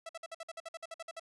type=tone bursts; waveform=sawtooth; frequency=659.3 Hz; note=E5; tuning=in tune; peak=-37 dBFS; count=14; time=0.06-1.197 s; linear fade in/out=5 ms; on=32 ms; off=53 ms; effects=resampled to 24000 Hz + 12-bit